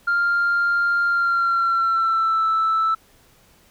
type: tone with pitch glide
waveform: sine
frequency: 1396.9 to 1318.5 Hz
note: F6 to E6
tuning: 0 to 0 cents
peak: -15 dBFS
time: 0.07-2.95 s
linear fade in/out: 10 ms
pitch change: -100 cents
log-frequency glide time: 1.06-2.46 s
effects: tanh soft clip ceiling -14 dBFS + pink hiss -55 dBFS RMS until 3.7 s